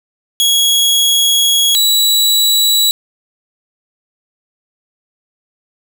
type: tone pair in turn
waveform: sawtooth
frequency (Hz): 3327 / 3917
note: G#7 / B7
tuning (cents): +2 / -15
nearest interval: minor third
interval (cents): 283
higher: second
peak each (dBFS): -6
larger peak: neither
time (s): 0.4-1.75 / 1.75-2.91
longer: first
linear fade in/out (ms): 0
effects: none